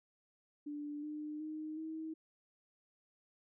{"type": "tone with pitch steps", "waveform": "sine", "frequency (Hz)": [293.7, 301.6, 309.7, 318.1], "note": ["D4", "D4", "D#4", "D#4"], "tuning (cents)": [0, 46, -8, 38], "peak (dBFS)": -40, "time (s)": [0.66, 2.14], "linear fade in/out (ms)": 10, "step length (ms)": 370, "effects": []}